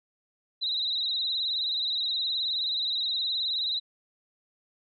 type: tone with vibrato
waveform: sine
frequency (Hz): 3900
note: B7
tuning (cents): -23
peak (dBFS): -26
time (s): 0.61-3.8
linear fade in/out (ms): 20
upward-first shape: sine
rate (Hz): 19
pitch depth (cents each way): 74
effects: none